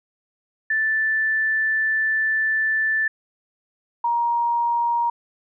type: tone pair in turn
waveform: sine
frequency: 1760 / 942.9 Hz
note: A6 / A#5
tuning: 0 / +20 cents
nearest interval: major seventh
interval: 1080 cents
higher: first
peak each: -18 dBFS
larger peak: neither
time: 0.7-3.08 / 4.04-5.1 s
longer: first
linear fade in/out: 5 ms
effects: none